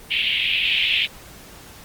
pink band-pass noise, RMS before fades -20 dBFS, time 0.1-1.07 s, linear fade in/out 20 ms, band 2400 to 3300 Hz, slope 48 dB/octave, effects pink hiss -43 dBFS RMS until 1.84 s + Opus 32 kbps

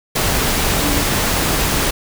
sine tone in noise, 290.8 Hz, D4, 17 cents flat, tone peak -22 dBFS, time 0.8-1.04 s, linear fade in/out 10 ms, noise pink, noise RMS -17 dBFS, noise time 0.15-1.91 s, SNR -8 dB, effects none

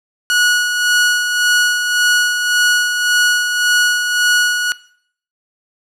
sawtooth tone with tremolo, 1460 Hz, F#6, 24 cents flat, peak -7 dBFS, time 0.3-4.72 s, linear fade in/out 0 ms, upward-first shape sine, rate 1.8 Hz, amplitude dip 50%, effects noise-tail reverb RT60 0.6 s tail -19 dB re dry + low-pass 12000 Hz 12 dB/octave

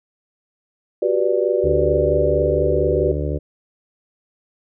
sine chord, G major seventh, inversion third, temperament just, 367.5 / 392 / 490 / 588 Hz, F#4 / G4 / B4 / D5, -12 / 0 / -14 / +2 cents, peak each -21 dBFS, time 1.02-3.12 s, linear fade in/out 5 ms
harmonic tone, 73.42 Hz, D2, in tune, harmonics 1 / 2 / 4 / 5 / 6 / 7 / 8, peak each -23 / -26 / -29 / -30 / -31 / -31 / -32 dBFS, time 1.63-3.39 s, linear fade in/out 20 ms
effects none

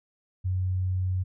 sine tone, 92.5 Hz, F#2, in tune, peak -24 dBFS, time 0.44-1.24 s, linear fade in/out 20 ms, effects none

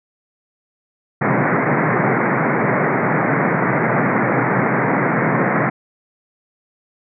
pink band-pass noise, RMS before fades -17 dBFS, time 1.21-5.7 s, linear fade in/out 10 ms, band 120 to 2200 Hz, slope 96 dB/octave, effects none

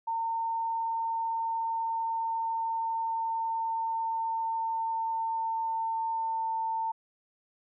sine tone with pitch glide, 910 to 900.1 Hz, A#5 to A5, -42 to +39 cents, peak -28 dBFS, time 0.07-6.92 s, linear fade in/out 10 ms, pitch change -19 cents, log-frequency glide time 0.41-6.47 s, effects none

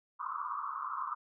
white band-pass noise, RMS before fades -38 dBFS, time 0.19-1.15 s, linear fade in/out 20 ms, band 1000 to 1300 Hz, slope 96 dB/octave, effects none

